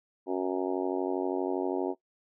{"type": "harmonic tone", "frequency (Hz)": 92.5, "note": "F#2", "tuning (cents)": 0, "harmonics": [3, 4, 5, 6, 7, 8, 9, 10], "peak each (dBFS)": [-33, -30, -36, -40, -38, -42, -40, -44], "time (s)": [0.26, 1.95], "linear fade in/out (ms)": 50, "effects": ["noise-tail reverb RT60 0.1 s tail -18 dB re dry"]}